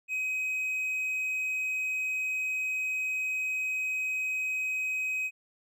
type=tone; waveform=triangle; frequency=2527 Hz; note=D#7; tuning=26 cents sharp; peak=-27 dBFS; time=0.08-5.31 s; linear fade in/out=50 ms; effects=none